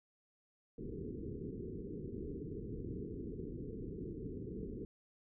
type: low-pass noise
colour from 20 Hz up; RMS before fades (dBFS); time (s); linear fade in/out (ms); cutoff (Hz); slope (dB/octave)
white; -44; 0.78-4.85; 2; 450; 96
effects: none